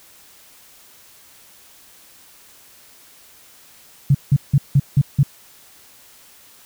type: tone bursts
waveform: sine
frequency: 140 Hz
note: C#3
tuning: 18 cents sharp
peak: -9 dBFS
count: 6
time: 4.1-5.232 s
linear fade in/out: 5 ms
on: 47 ms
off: 170 ms
effects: white hiss -48 dBFS RMS until 6.65 s